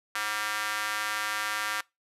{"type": "tone with high-pass filter", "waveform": "square", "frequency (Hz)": 106.4, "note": "G#2", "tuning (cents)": 42, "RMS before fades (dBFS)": -31, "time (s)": [0.15, 1.81], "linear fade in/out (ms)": 5, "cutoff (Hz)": 1400, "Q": 1.9, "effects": ["noise-tail reverb RT60 0.2 s tail -22 dB re dry", "resampled to 32000 Hz"]}